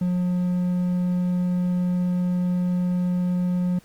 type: tone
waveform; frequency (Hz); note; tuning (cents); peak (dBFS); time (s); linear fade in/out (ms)
triangle; 179.2; F3; +45; -18; 0.01-3.79; 5
effects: pink hiss -55 dBFS RMS until 3.84 s + Opus 48 kbps